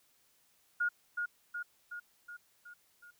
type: tone with echo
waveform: sine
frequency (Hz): 1432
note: F6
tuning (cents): +43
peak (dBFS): -28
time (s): 0.8-0.89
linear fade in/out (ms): 10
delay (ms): 370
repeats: 6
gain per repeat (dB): -4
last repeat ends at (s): 3.11
effects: white hiss -70 dBFS RMS until 3.19 s